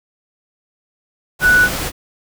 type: tone in noise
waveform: sine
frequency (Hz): 1480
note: F#6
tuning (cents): 0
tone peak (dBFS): -8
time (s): 1.41-1.69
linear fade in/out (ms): 50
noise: pink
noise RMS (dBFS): -22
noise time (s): 1.39-1.92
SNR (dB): +11
effects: none